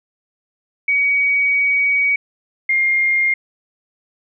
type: tone pair in turn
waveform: sine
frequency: 2258 / 2121 Hz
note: C#7 / C7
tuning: +31 / +23 cents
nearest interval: minor second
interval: 108 cents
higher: first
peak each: -13 dBFS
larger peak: neither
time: 0.88-2.16 / 2.69-3.34 s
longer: first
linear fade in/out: 5 ms
effects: none